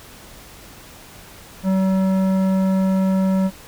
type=tone with tanh clipping; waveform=sine; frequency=190.1 Hz; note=F#3; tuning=47 cents sharp; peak=-17 dBFS; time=1.63-3.51 s; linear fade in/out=50 ms; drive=13 dB; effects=pink hiss -42 dBFS RMS until 3.67 s